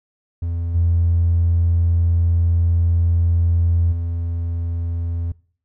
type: tone with level steps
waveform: triangle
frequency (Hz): 84.9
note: F2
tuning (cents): -48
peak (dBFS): -18 / -10 / -18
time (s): 0.42-5.32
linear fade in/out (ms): 5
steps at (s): 0.74 / 3.91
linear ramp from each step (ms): 20
effects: noise-tail reverb RT60 0.5 s tail -23 dB re dry + tanh soft clip ceiling -10 dBFS